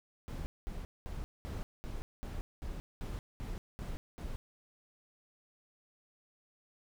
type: noise bursts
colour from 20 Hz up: brown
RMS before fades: -40 dBFS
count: 11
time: 0.28-4.36 s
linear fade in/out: 0 ms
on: 180 ms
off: 210 ms
effects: none